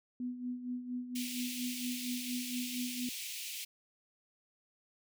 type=tone with tremolo; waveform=sine; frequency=247.8 Hz; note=B3; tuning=6 cents sharp; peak=-34 dBFS; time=0.2-3.09 s; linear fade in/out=2 ms; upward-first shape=sine; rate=4.3 Hz; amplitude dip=65%
type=high-pass noise; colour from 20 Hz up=pink; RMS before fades=-42 dBFS; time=1.15-3.65 s; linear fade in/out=10 ms; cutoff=2300 Hz; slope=48 dB/octave
effects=none